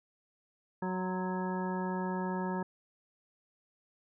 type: harmonic tone with a mistuned harmonic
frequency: 185 Hz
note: F#3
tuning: in tune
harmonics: 1 / 2 / 3 / 4 / 5 / 6 / 7 / 9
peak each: -34 / -39 / -44 / -47 / -38 / -51 / -49 / -46 dBFS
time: 0.82-2.63 s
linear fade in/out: 5 ms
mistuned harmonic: 6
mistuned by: -100 cents
effects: none